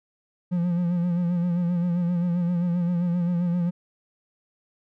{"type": "tone with vibrato", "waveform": "triangle", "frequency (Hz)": 174.61, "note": "F3", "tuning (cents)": 0, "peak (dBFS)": -19, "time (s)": [0.51, 3.71], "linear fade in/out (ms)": 20, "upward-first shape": "sine", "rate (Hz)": 7.6, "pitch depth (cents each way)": 48, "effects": []}